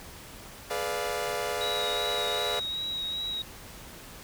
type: chord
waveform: sawtooth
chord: G# diminished seventh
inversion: none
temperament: equal with one note detuned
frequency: 424 / 493.9 / 587.3 / 698.5 Hz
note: G#4 / B4 / D5 / F5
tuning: +36 / 0 / 0 / 0 cents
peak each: -31 dBFS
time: 0.7-2.6 s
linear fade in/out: 10 ms
type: tone with vibrato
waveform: sine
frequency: 3826 Hz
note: A#7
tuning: 44 cents sharp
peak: -30 dBFS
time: 1.61-3.42 s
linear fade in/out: 2 ms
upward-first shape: triangle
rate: 2.6 Hz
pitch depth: 22 cents each way
effects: pink hiss -46 dBFS RMS until 4.23 s